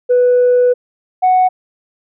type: tone pair in turn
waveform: sine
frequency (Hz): 493.9 / 740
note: B4 / F#5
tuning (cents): 0 / 0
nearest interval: perfect fifth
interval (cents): 700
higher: second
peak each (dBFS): -6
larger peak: neither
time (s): 0.09-0.74 / 1.22-1.49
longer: first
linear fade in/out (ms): 20
effects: tanh soft clip ceiling -5 dBFS